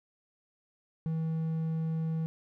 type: tone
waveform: triangle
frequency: 161.1 Hz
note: E3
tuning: 39 cents flat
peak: -27 dBFS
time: 1.06-2.26 s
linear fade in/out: 0 ms
effects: none